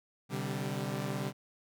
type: chord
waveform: sawtooth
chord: C suspended second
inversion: none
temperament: equal with one note detuned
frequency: 128.42 / 146.83 / 196 Hz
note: C3 / D3 / G3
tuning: -32 / 0 / 0 cents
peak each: -34 dBFS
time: 0.29-1.33 s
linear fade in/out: 50 ms
effects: none